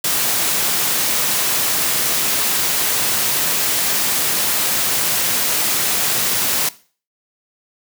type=high-pass noise; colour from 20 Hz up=white; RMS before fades=-18 dBFS; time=0.04-6.69 s; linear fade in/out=5 ms; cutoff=100 Hz; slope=24 dB/octave; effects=noise-tail reverb RT60 0.4 s tail -18 dB re dry